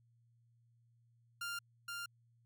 sawtooth tone with echo, 1396.9 Hz, F6, in tune, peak -36 dBFS, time 1.41-1.59 s, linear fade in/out 5 ms, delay 470 ms, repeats 1, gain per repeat -2 dB, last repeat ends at 2.06 s, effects added 117 Hz sine -68 dBFS peak until 2.45 s

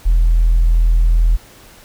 sine tone, 41.2 Hz, E1, in tune, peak -7 dBFS, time 0.05-1.37 s, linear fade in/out 20 ms, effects tanh soft clip ceiling -6 dBFS + pink hiss -43 dBFS RMS until 1.84 s

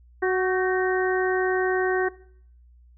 harmonic tone with a mistuned harmonic, 371.2 Hz, F#4, 6 cents sharp, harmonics 1 / 2 / 3 / 4 / 5, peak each -21 / -29 / -33 / -30 / -30 dBFS, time 0.22-2.09 s, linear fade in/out 10 ms, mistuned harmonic 4, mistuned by +57 cents, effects noise-tail reverb RT60 0.6 s tail -20 dB re dry + added 60 Hz sine -50 dBFS peak until 2.97 s

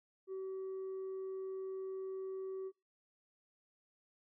sine tone with tanh clipping, 381.1 Hz, G4, 49 cents flat, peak -40 dBFS, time 0.27-2.72 s, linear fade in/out 50 ms, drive 1 dB, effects noise-tail reverb RT60 0.2 s tail -22 dB re dry

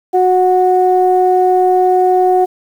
sine tone pair together, 367.2 / 735.2 Hz, F#4 / F#5, -13 / -11 cents, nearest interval octave, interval 1202 cents, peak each -10 dBFS, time 0.13-2.46 s, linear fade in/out 20 ms, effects tanh soft clip ceiling 0 dBFS + 7-bit

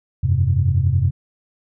sine chord, F suspended second, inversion none, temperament equal with one note detuned, 87.06 / 98 / 130.81 Hz, F2 / G2 / C3, -5 / 0 / 0 cents, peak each -18 dBFS, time 0.23-1.11 s, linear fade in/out 10 ms, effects tanh soft clip ceiling -5 dBFS

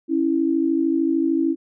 sine tone pair together, 275.5 / 328.8 Hz, C#4 / E4, -11 / -4 cents, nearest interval minor third, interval 307 cents, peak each -21 / -19 dBFS, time 0.08-1.56 s, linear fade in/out 50 ms, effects none

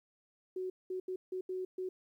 sine tone bursts at uneven times, 371.2 Hz, F#4, 6 cents sharp, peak -35 dBFS, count 6, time 0.56-0.7 / 0.9-1 / 1.08-1.16 / 1.32-1.41 / 1.49-1.65 / 1.78-1.89 s, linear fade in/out 5 ms, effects 12-bit

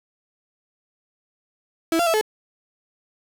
35% pulse tone with pitch steps, 328.1 / 688 / 657 / 431.1 Hz, E4 / F5 / E5 / A4, -8 / -26 / -6 / -35 cents, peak -16 dBFS, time 1.92-2.212 s, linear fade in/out 2 ms, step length 73 ms, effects 7-bit

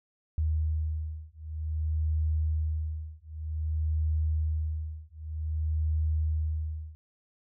sine beating tone pair, 77.78 / 78.31 Hz, D#2 / D#2, 0 / +12 cents, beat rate 0.53 Hz, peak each -30 dBFS, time 0.38-6.95 s, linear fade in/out 0 ms, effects none

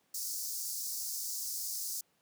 pink high-pass noise, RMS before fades -38 dBFS, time 0.14-2.01 s, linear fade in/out 5 ms, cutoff 4900 Hz, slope 48 dB/octave, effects pink hiss -73 dBFS RMS until 2.21 s + high-pass 150 Hz 12 dB/octave

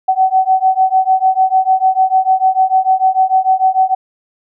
sine beating tone pair, 753 / 759.7 Hz, F#5 / F#5, +30 / +46 cents, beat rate 6.7 Hz, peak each -12 dBFS, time 0.08-3.95 s, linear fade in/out 10 ms, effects none

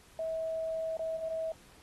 sine tone with dropouts, 646 Hz, E5, 35 cents flat, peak -32 dBFS, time 0.19-1.52 s, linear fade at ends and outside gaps 2 ms, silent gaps 0.97-0.993 s, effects pink hiss -59 dBFS RMS until 1.82 s + AAC 32 kbps

